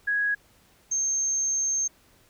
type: tone pair in turn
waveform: sine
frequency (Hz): 1661.2 / 6370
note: G#6 / G8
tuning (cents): 0 / +27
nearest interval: octave + major seventh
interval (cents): 2327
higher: second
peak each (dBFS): -22 / -23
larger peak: first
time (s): 0.07-0.35 / 0.91-1.88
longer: second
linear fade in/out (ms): 10
effects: pink hiss -60 dBFS RMS until 2.29 s